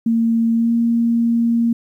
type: tone with pitch glide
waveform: sine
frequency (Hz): 228.9 to 232.8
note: A#3 to A#3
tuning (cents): -31 to -2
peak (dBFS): -13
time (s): 0.06-1.73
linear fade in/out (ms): 5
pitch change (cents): +29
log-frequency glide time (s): 0.54-0.72
effects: 9-bit